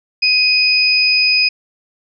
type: tone pair together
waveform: sine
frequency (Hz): 2500 / 5000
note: D#7 / D#8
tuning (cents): +8 / +8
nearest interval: octave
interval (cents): 1200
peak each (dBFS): -13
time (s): 0.22-1.49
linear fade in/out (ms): 10
effects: none